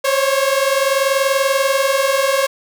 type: tone pair together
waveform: sawtooth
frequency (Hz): 534 / 554.4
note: C5 / C#5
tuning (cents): +35 / 0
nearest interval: minor second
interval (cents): 65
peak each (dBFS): -13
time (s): 0.04-2.47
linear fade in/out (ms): 10
effects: none